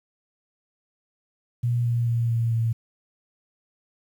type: tone with pitch steps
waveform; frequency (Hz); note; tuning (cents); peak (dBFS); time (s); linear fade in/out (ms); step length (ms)
sine; 120 / 118.55 / 117.12 / 115.71 / 114.32; B2 / A#2 / A#2 / A#2 / A#2; -49 / +30 / +9 / -12 / -33; -20; 1.63-2.73; 10; 220
effects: 9-bit